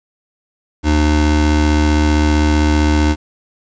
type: tone pair together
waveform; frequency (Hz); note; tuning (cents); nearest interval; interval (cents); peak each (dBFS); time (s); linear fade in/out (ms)
square; 75.45 / 301.8; D2 / D4; +47 / +47; 2 octaves; 2400; -13 / -16; 0.83-3.16; 50
effects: resampled to 16000 Hz + 8-bit